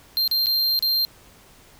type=tone with dropouts; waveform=square; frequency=4176 Hz; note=C8; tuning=4 cents flat; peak=-19 dBFS; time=0.17-1.05 s; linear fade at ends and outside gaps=0 ms; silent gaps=0.277-0.313 / 0.46-0.468 / 0.791-0.825 s; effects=pink hiss -51 dBFS RMS until 1.79 s